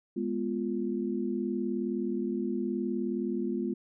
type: chord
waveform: sine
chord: F diminished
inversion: first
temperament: equal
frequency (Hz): 207.7 / 246.9 / 349.2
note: Ab3 / Cb4 / F4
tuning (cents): 0 / 0 / 0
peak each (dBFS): -33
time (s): 0.16-3.74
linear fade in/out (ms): 10
effects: none